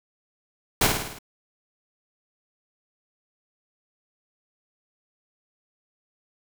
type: noise with echo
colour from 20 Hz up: pink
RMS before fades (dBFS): -19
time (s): 0.81-0.87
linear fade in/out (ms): 5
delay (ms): 53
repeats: 6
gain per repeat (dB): -4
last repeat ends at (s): 1.188
effects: none